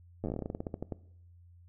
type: slowing click train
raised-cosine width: 2 ms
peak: -22 dBFS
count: 19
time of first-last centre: 0.24-0.923 s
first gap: 9 ms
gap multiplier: 1.15
effects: noise-tail reverb RT60 0.7 s tail -19 dB re dry + added 87 Hz sine -54 dBFS peak until 1.68 s